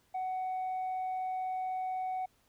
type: tone with tanh clipping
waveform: sine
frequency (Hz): 746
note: F#5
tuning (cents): +14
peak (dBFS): -33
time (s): 0.14-2.26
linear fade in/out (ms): 10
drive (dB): 1
effects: pink hiss -70 dBFS RMS until 2.48 s